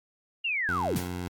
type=linear sweep; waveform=sine; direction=down; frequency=2868 to 49.38 Hz; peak=-26 dBFS; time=0.44-0.99 s; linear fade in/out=10 ms
type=tone; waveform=15% pulse; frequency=89.4 Hz; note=F2; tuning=41 cents sharp; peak=-26 dBFS; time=0.69-1.28 s; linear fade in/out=0 ms
type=noise with exponential decay; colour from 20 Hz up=white; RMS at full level=-33 dBFS; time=0.96-1.19 s; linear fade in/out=2 ms; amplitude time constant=50 ms
effects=AAC 64 kbps